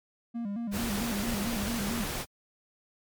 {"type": "tone with vibrato", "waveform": "triangle", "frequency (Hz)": 217.3, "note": "A3", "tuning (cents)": -21, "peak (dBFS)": -29, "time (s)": [0.34, 2.05], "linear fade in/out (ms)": 20, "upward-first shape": "square", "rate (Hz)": 4.5, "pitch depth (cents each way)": 130}
{"type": "noise", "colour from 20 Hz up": "pink", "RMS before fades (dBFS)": -34, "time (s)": [0.71, 2.26], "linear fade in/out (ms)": 50}
{"effects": ["MP3 96 kbps"]}